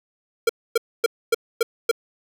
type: tone bursts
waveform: square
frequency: 461 Hz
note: A#4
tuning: 19 cents flat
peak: -15 dBFS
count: 6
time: 0.47-1.914 s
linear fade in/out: 5 ms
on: 24 ms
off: 260 ms
effects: none